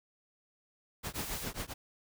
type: noise with tremolo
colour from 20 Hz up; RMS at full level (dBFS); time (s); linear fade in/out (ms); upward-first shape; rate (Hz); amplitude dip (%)
pink; -36; 1.03-1.74; 20; triangle; 7.4; 100
type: noise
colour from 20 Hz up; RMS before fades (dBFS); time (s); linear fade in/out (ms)
white; -42; 1.14-1.46; 20
effects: none